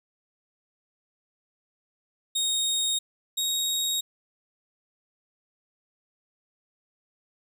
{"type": "tone pair in turn", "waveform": "25% pulse", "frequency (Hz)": [3729, 3764], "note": ["A#7", "A#7"], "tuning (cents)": [0, 16], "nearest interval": "unison", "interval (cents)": 16, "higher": "second", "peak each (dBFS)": [-20, -21], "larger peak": "first", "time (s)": [[2.35, 2.99], [3.37, 4.01]], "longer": "neither", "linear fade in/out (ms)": 10, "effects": []}